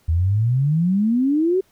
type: exponential sweep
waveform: sine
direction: up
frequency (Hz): 78 to 388.9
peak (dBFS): -15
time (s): 0.08-1.61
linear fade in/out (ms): 10
effects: pink hiss -60 dBFS RMS until 1.71 s